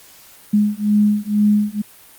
sine beating tone pair, 207.7 / 209.8 Hz, G#3 / G#3, 0 / +18 cents, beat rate 2.1 Hz, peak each -16 dBFS, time 0.53-1.82 s, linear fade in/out 10 ms, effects white hiss -45 dBFS RMS until 2.18 s + Opus 48 kbps

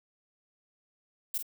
violet noise with echo, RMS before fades -31 dBFS, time 1.34-1.38 s, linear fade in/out 5 ms, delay 47 ms, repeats 1, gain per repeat -7 dB, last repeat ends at 1.427 s, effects none

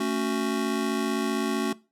square chord, F# minor, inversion first, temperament just, 222 / 277.5 / 370 Hz, A3 / C#4 / F#4, +16 / +2 / 0 cents, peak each -30 dBFS, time 0-1.73 s, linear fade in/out 5 ms, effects noise-tail reverb RT60 0.3 s tail -20 dB re dry + low-pass 12000 Hz 12 dB/octave

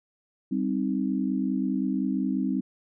sine chord, C minor, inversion second, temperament equal, 196 / 261.6 / 311.1 Hz, G3 / C4 / Eb4, 0 / 0 / 0 cents, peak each -28 / -27 / -31 dBFS, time 0.51-2.61 s, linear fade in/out 10 ms, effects none

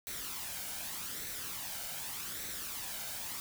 white noise with flanger, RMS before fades -41 dBFS, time 0.07-3.4 s, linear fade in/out 0 ms, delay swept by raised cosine 0.5 to 1.36 ms, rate 0.84 Hz, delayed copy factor +0.5, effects none

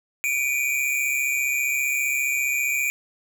square tone pair together, 2311 / 2446 Hz, D7 / D#7, -28 / -30 cents, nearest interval minor second, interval 98 cents, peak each -25 dBFS, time 0.24-2.9 s, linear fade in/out 0 ms, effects none

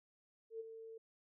sine tone with ADSR envelope, 449 Hz, A4, 35 cents sharp, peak -40 dBFS, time 0.5-0.98 s, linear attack 100 ms, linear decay 21 ms, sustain -9 dB, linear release 7 ms, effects none

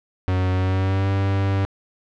45% pulse tone with pitch glide, 92.6 to 97.65 Hz, F#2 to G2, +2 to -6 cents, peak -18 dBFS, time 0.28-1.65 s, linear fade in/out 0 ms, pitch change +92 cents, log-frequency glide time 0.53-1.11 s, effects low-pass 3000 Hz 12 dB/octave

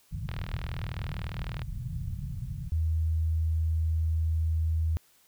white low-pass noise, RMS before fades -35 dBFS, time 0.11-2.7 s, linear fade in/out 20 ms, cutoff 160 Hz, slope 48 dB/octave
click train, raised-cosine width 0.3 ms, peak -23 dBFS, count 54, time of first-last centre 0.29-1.618 s, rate 39.9 Hz
sine tone, 80.3 Hz, E2, 45 cents flat, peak -24 dBFS, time 2.72-4.97 s, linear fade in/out 0 ms
effects white hiss -63 dBFS RMS until 5.27 s

